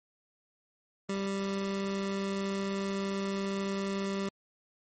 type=tone; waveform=25% pulse; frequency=196.3 Hz; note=G3; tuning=3 cents sharp; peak=-27 dBFS; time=1.09-4.29 s; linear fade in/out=5 ms; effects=MP3 32 kbps